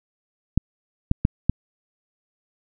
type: clicks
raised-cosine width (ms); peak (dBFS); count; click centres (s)
5; -4; 4; 0.576 / 1.114 / 1.251 / 1.496
effects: none